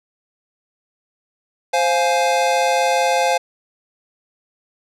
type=chord; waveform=square; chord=F minor; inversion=second; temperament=just; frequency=523.8 / 698.5 / 838.1 Hz; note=C5 / F5 / Ab5; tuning=+2 / 0 / +16 cents; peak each=-20 dBFS; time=1.73-3.38 s; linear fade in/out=10 ms; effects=low-pass 9000 Hz 12 dB/octave